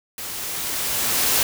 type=noise with level ramp; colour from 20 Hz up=white; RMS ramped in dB=-32 to -18 dBFS; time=0.18-1.43 s; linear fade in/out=2 ms; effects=none